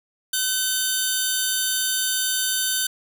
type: tone pair together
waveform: 10% pulse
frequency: 1523 / 3622 Hz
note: F#6 / A7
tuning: +50 / +49 cents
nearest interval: octave + minor third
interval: 1499 cents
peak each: -16 dBFS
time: 0.33-2.87 s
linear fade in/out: 5 ms
effects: none